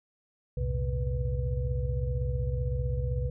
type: tone cluster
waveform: sine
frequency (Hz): 63.4 / 85.3 / 113.2 / 128.9 / 493.5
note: B1 / F2 / A2 / C3 / B4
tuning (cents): +46 / -40 / +50 / -26 / -1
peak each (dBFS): -30 / -37 / -36 / -32 / -38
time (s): 0.57-3.3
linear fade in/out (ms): 5
effects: none